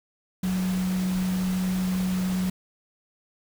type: tone in noise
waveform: sine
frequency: 185 Hz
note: F#3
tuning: in tune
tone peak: -23 dBFS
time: 0.43-2.5 s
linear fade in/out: 5 ms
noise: pink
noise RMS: -37 dBFS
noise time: 0.43-2.5 s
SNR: +11 dB
effects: none